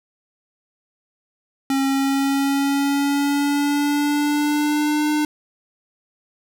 square tone with pitch glide, 271.3 to 301 Hz, C#4 to D4, -37 to +43 cents, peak -18 dBFS, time 1.7-5.25 s, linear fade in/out 2 ms, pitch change +180 cents, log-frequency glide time 1.87-5.06 s, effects none

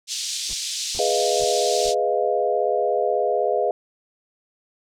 pink band-pass noise, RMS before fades -28 dBFS, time 0.07-1.95 s, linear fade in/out 50 ms, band 3600 to 7700 Hz, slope 24 dB/octave
brown noise bursts, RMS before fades -38 dBFS, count 4, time 0.49-1.892 s, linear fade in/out 2 ms, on 43 ms, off 410 ms
sine chord, F half-diminished seventh, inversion first, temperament equal, 415.3 / 493.9 / 622.3 / 698.5 Hz, Ab4 / Cb5 / Eb5 / F5, 0 / 0 / 0 / 0 cents, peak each -24 dBFS, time 0.99-3.71 s, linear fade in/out 2 ms
effects none

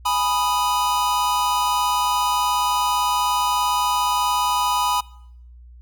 square chord, G# minor, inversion none, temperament equal, 830.6 / 987.8 / 1244.5 Hz, G#5 / B5 / D#6, 0 / 0 / 0 cents, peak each -26 / -21 / -26 dBFS, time 0.05-5.01 s, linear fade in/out 10 ms, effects noise-tail reverb RT60 0.7 s tail -22 dB re dry + added 60 Hz sine -41 dBFS peak until 5.81 s

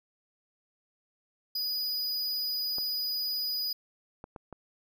square tone, 4941 Hz, D#8, 13 cents flat, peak -30 dBFS, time 1.55-3.73 s, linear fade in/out 5 ms
clicks, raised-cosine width 1 ms, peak -28 dBFS, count 4, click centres 2.784 / 4.241 / 4.362 / 4.527 s
effects none

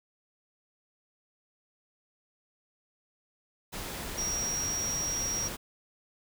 sine tone in noise, 5670 Hz, F8, 25 cents sharp, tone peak -30 dBFS, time 4.17-5.49 s, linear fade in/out 20 ms, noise pink, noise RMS -38 dBFS, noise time 3.72-5.57 s, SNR +5 dB, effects none

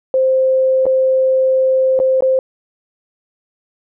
sine tone with dropouts, 523.3 Hz, C5, in tune, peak -10 dBFS, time 0.14-2.39 s, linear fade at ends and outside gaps 1 ms, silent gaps 0.856-0.865 / 1.991-2 / 2.207-2.223 s, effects none

